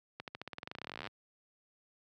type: accelerating click train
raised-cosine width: 0.3 ms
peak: -25 dBFS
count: 28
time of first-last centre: 0.2-1.072 s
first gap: 78 ms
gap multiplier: 0.92
effects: high-pass 100 Hz 12 dB/octave